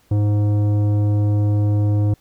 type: tone with tanh clipping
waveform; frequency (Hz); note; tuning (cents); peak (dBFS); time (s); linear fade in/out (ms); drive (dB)
triangle; 103.83; G#2; 0; -16; 0.11-2.14; 5; 16
effects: pink hiss -58 dBFS RMS until 2.2 s